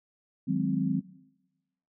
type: chord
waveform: sine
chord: Ab dominant seventh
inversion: second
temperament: equal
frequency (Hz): 155.56 / 185 / 207.7 / 261.6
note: Eb3 / Gb3 / Ab3 / C4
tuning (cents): 0 / 0 / 0 / 0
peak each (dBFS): -32 / -29 / -32 / -29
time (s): 0.47-1.01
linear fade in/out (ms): 20
effects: noise-tail reverb RT60 1.0 s tail -20 dB re dry